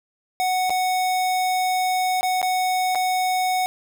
square tone with dropouts, 740 Hz, F#5, in tune, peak -20 dBFS, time 0.4-3.66 s, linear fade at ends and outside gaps 0 ms, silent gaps 0.696-0.704 / 2.21-2.23 / 2.416-2.428 / 2.949-2.955 s, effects none

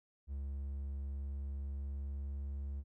triangle tone with pitch glide, 69.3 to 69.78 Hz, C#2 to C#2, 0 to +12 cents, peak -36 dBFS, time 0.27-2.84 s, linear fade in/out 50 ms, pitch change +12 cents, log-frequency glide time 1.39-2.51 s, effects none

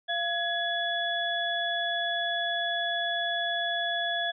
sine tone cluster, 689 / 1676 / 3409 Hz, F5 / G#6 / G#7, -24 / +15 / +45 cents, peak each -31 dBFS, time 0.08-4.32 s, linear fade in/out 20 ms, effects none

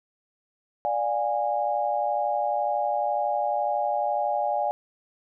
sine tone cluster, 589 / 711 / 823 Hz, D5 / F5 / G#5, +5 / +31 / -16 cents, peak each -28 / -28 / -26 dBFS, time 0.85-4.71 s, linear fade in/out 0 ms, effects none

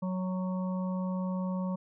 harmonic tone, 185 Hz, F#3, in tune, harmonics 1 / 3 / 5 / 6, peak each -30 / -40 / -44 / -46 dBFS, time 0.02-1.76 s, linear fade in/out 10 ms, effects none

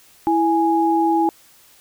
sine tone pair together, 330.1 / 830.6 Hz, E4 / G#5, +2 / 0 cents, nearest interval octave + major third, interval 1598 cents, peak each -17 dBFS, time 0.27-1.29 s, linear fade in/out 0 ms, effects white hiss -51 dBFS RMS until 1.8 s

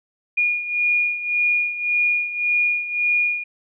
sine beating tone pair, 2435 / 2436.8 Hz, D#7 / D#7, -38 / -37 cents, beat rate 1.8 Hz, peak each -19 / -24 dBFS, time 0.37-3.44 s, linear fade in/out 10 ms, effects none

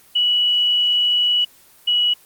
sine tone pair in turn, 2939 / 2925 Hz, F#7 / F#7, -12 / -21 cents, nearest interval unison, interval 9 cents, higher first, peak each -14 dBFS, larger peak neither, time 0.15-1.45 / 1.87-2.14 s, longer first, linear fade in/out 10 ms, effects white hiss -50 dBFS RMS until 2.25 s + Opus 24 kbps

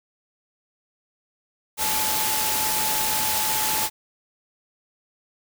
sine tone in noise, 866 Hz, A5, 28 cents flat, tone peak -29 dBFS, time 1.77-3.9 s, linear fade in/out 50 ms, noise white, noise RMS -24 dBFS, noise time 1.77-3.9 s, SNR -8 dB, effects none

